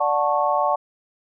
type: chord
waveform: sine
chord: D major seventh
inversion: none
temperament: just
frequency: 587.3 / 734.2 / 881 / 1101.2 Hz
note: D5 / F#5 / A5 / C#6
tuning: 0 / -14 / +2 / -12 cents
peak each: -23 dBFS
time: 0-0.76 s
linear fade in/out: 10 ms
effects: none